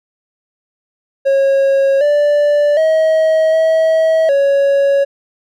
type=tone with pitch steps; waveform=triangle; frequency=546 / 586 / 636 / 643 / 557 Hz; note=C#5 / D5 / D#5 / E5 / C#5; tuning=-26 / -4 / +38 / -43 / +8 cents; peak=-7 dBFS; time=1.25-5.05 s; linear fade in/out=20 ms; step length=760 ms; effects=none